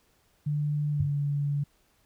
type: tone with pitch glide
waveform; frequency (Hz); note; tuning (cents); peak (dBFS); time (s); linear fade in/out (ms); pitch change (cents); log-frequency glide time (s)
sine; 147.9 to 143.61; D3 to D3; +13 to -38; -25; 0.46-1.64; 10; -51; 0.92-1.04
type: tone with exponential decay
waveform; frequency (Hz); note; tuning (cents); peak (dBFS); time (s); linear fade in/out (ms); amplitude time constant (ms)
sine; 99.5; G2; +26; -22; 1-1.14; 5; 30
effects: pink hiss -67 dBFS RMS until 2.05 s